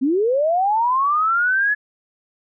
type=linear sweep; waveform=sine; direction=up; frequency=246.9 to 1713 Hz; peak=-15 dBFS; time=0.01-1.75 s; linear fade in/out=20 ms; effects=none